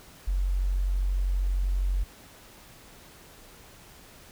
sine tone, 46.25 Hz, F#1, in tune, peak -23 dBFS, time 0.27-2.04 s, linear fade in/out 10 ms, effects pink hiss -51 dBFS RMS until 4.31 s

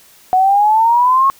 sine exponential sweep, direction up, 734 to 1100 Hz, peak -8 dBFS, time 0.33-1.3 s, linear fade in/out 0 ms, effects white hiss -46 dBFS RMS until 1.39 s

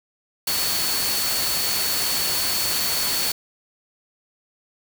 sine tone in noise, 4435 Hz, C#8, in tune, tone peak -26 dBFS, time 0.47-3.32 s, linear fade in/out 5 ms, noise white, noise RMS -24 dBFS, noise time 0.47-3.32 s, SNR -5 dB, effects none

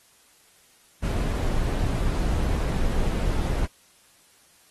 brown noise, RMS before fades -24 dBFS, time 1.02-3.67 s, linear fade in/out 20 ms, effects white hiss -58 dBFS RMS until 4.7 s + AAC 32 kbps

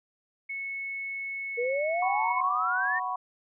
sine tone, 2201 Hz, C#7, 13 cents flat, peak -32 dBFS, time 0.49-2.41 s, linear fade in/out 10 ms
sine exponential sweep, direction up, 466.2 to 1864.7 Hz, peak -26 dBFS, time 1.57-3 s, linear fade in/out 20 ms
sine chord, F# suspended fourth, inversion none, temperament equal, 740 / 987.8 / 1108.7 Hz, F#5 / B5 / C#6, 0 / 0 / 0 cents, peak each -33 dBFS, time 2.02-3.16 s, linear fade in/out 5 ms
effects none

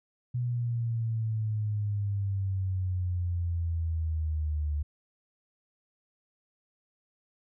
sine exponential sweep, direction down, 123.47 to 73.42 Hz, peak -27 dBFS, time 0.34-4.83 s, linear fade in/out 10 ms, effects none

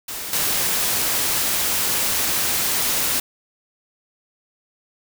white noise with level steps, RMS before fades -30 / -21 dBFS, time 0.08-3.2 s, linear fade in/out 5 ms, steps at 0.33 s, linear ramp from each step 2 ms, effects none

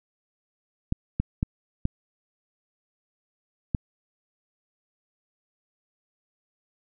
clicks, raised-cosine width 5 ms, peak -11 dBFS, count 5, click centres 0.924 / 1.2 / 1.429 / 1.854 / 3.748 s, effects none

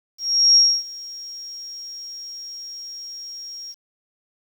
sine tone with ADSR envelope, 5588 Hz, F8, in tune, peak -9 dBFS, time 0.18-3.75 s, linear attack 380 ms, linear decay 270 ms, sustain -23 dB, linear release 44 ms, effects 8-bit

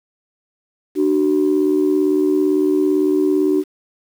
sine tone pair together, 299.2 / 377 Hz, D4 / F#4, +32 / +32 cents, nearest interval major third, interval 400 cents, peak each -15 dBFS, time 0.95-3.64 s, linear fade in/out 50 ms, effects tanh soft clip ceiling -7 dBFS + 7-bit

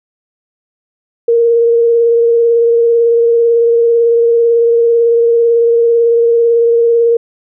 sine tone with vibrato, 466.2 Hz, A#4, in tune, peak -6 dBFS, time 1.28-7.17 s, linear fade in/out 5 ms, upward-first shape triangle, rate 18 Hz, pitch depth 21 cents each way, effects none

